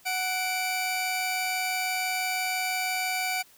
sawtooth tone pair together, 740 / 2326 Hz, F#5 / D7, 0 / -17 cents, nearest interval octave + minor sixth, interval 1983 cents, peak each -26 dBFS, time 0.05-3.43 s, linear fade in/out 20 ms, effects white hiss -57 dBFS RMS until 3.57 s

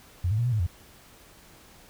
sine tone with pitch steps, 88.7 / 107.2 / 118.6 / 124.1 / 108.2 / 86.4 Hz, F2 / A2 / A#2 / B2 / A2 / F2, +27 / -45 / +30 / +9 / -29 / -18 cents, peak -22 dBFS, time 0.24-0.666 s, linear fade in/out 5 ms, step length 71 ms, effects pink hiss -53 dBFS RMS until 1.89 s

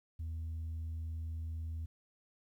sine tone, 81 Hz, E2, 30 cents flat, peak -35 dBFS, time 0.19-1.86 s, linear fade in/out 10 ms, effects tanh soft clip ceiling -36 dBFS + 12-bit

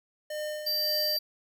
square tone with tremolo, 606 Hz, D#5, 46 cents flat, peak -32 dBFS, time 0.3-1.17 s, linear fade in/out 5 ms, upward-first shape sine, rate 1.8 Hz, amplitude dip 55%
square tone, 4677 Hz, D8, 8 cents flat, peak -27 dBFS, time 0.66-1.19 s, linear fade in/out 10 ms
effects 10-bit

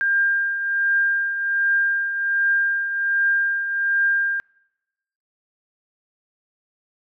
sine tone with tremolo, 1600 Hz, G6, 35 cents sharp, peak -15 dBFS, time 0.01-4.4 s, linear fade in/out 0 ms, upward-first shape triangle, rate 1.3 Hz, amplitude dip 60%, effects noise-tail reverb RT60 1.0 s tail -26 dB re dry

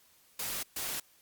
white noise bursts at uneven times, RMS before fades -36 dBFS, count 2, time 0.39-0.63 / 0.76-1 s, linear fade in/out 5 ms, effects white hiss -64 dBFS RMS until 1.21 s + Opus 48 kbps

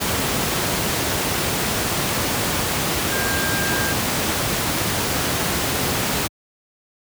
sine tone in noise, 1599 Hz, G6, 34 cents sharp, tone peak -25 dBFS, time 3.11-3.94 s, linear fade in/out 20 ms, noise pink, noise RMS -21 dBFS, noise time 0-6.28 s, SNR -7 dB, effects high-pass 80 Hz 12 dB/octave

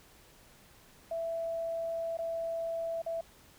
sine tone with dropouts, 663 Hz, E5, 10 cents sharp, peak -32 dBFS, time 1.11-3.21 s, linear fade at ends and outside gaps 5 ms, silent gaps 2.172-2.187 / 3.019-3.062 s, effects pink hiss -59 dBFS RMS until 3.58 s

